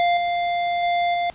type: tone with level steps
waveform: square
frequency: 698 Hz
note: F5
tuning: 1 cent flat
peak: -17 / -21 / -19 / -21 dBFS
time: 0-1.3 s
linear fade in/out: 0 ms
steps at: 0.17 / 0.83 / 1.14 s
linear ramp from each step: 2 ms
effects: pink hiss -49 dBFS RMS until 1.34 s + resampled to 8000 Hz